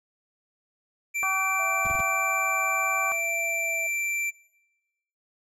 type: tone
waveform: square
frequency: 2348 Hz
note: D7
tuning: 1 cent flat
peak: -27 dBFS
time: 1.14-4.31 s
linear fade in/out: 20 ms
type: harmonic tone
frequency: 381.9 Hz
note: G4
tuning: 45 cents flat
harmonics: 2 / 3 / 4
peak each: -32 / -27 / -37 dBFS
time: 1.23-3.12 s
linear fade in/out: 0 ms
type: tone with vibrato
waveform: sine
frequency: 665 Hz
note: E5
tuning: 15 cents sharp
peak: -34 dBFS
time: 1.59-3.87 s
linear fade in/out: 5 ms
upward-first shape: sine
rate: 0.72 Hz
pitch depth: 18 cents each way
type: noise bursts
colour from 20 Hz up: brown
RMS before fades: -34 dBFS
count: 4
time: 1.85-2.009 s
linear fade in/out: 2 ms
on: 21 ms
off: 25 ms
effects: noise-tail reverb RT60 1.0 s tail -21 dB re dry + low-pass 12000 Hz 12 dB/octave